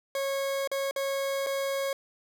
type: tone with dropouts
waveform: 40% pulse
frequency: 548 Hz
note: C#5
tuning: 20 cents flat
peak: -27 dBFS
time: 0.15-1.93 s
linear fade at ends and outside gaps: 2 ms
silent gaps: 0.675-0.715 / 0.911-0.961 / 1.464-1.468 s
effects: none